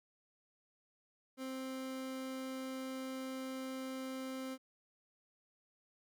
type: tone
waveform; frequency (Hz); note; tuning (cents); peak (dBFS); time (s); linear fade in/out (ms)
30% pulse; 262.3; C4; +4; -38; 1.37-4.58; 50
effects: none